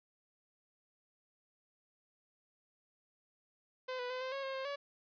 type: tone with pitch steps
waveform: sawtooth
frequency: 512 / 494.1 / 509 / 519 / 548 / 536 / 531 / 567 Hz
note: C5 / B4 / C5 / C5 / C#5 / C5 / C5 / C#5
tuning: -38 / +1 / -48 / -14 / -20 / +42 / +25 / +39 cents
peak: -34 dBFS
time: 3.88-4.76 s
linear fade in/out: 10 ms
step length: 110 ms
effects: resampled to 11025 Hz